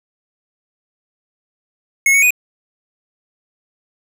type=tone with pitch steps; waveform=square; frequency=2180 / 2226 / 2480 Hz; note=C#7 / C#7 / D#7; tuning=-29 / +7 / -6 cents; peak=-10 dBFS; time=2.06-2.306 s; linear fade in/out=2 ms; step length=82 ms; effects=none